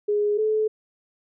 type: tone pair in turn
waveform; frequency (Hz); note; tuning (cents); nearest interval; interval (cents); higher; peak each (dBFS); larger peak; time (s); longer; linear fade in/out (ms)
sine; 415.3 / 432.3; G#4 / A4; 0 / -31; minor second; 69; second; -19; neither; 0.08-0.38 / 0.38-0.68; neither; 10
effects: none